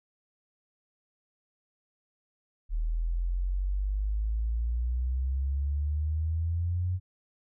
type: exponential sweep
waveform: sine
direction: up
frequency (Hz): 38.89 to 92.5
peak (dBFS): -26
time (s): 2.69-7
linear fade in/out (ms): 50
effects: none